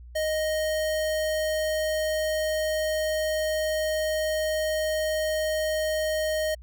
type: tone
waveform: square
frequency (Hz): 622.3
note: D#5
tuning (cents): 0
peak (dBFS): -25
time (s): 0.15-6.55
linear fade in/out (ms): 10
effects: added 60 Hz sine -42 dBFS peak until 6.62 s